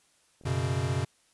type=clicks; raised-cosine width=2 ms; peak=-39 dBFS; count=2; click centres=0.412 / 0.437 s
type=chord; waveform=square; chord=F# suspended fourth; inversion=none; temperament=equal; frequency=92.5 / 123.47 / 138.59 Hz; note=F#2 / B2 / C#3; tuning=0 / 0 / 0 cents; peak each=-33 / -31 / -32 dBFS; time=0.45-1.05 s; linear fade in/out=10 ms
effects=white hiss -66 dBFS RMS until 1.33 s + resampled to 24000 Hz